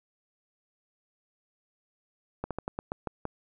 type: slowing click train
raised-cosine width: 1 ms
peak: -18 dBFS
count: 8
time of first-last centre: 2.44-3.253 s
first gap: 67 ms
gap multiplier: 1.18
effects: none